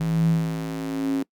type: tone with high-pass filter sweep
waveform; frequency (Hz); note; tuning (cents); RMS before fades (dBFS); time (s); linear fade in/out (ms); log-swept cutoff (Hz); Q
square; 54.4; A1; -19; -24; 0-1.23; 5; 140 to 290; 8.3
effects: noise-tail reverb RT60 0.1 s tail -23 dB re dry